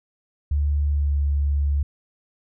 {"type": "tone with pitch glide", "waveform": "sine", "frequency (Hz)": [72.7, 71.49], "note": ["D2", "D2"], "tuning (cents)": [-17, -46], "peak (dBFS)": -18, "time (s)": [0.51, 1.83], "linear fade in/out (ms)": 5, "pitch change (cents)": -29, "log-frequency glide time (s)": [0.9, 1.13], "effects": []}